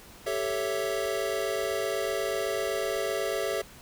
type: chord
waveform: square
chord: A dominant seventh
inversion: third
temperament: equal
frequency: 392 / 440 / 554.4 / 659.3 Hz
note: G4 / A4 / C#5 / E5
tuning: 0 / 0 / 0 / 0 cents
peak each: -34 dBFS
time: 0.26-3.62 s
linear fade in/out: 10 ms
effects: pink hiss -50 dBFS RMS until 3.81 s